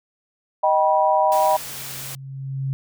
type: chord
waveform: sine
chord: Eb augmented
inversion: none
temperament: just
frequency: 622.3 / 777.8 / 972.3 Hz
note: Eb5 / G5 / B5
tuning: 0 / -14 / -27 cents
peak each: -19 dBFS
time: 0.63-1.57 s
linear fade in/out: 10 ms
type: tone with exponential growth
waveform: sine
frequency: 135.1 Hz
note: C#3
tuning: 44 cents flat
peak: -20 dBFS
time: 1.21-2.73 s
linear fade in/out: 0 ms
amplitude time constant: 330 ms
type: noise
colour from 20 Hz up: white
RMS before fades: -33 dBFS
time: 1.32-2.15 s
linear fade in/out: 0 ms
effects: none